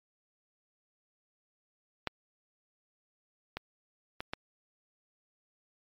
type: clicks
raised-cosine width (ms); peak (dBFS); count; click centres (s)
0.3; -15 / -20 / -19 / -18; 4; 2.073 / 3.57 / 4.205 / 4.335
effects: MP3 96 kbps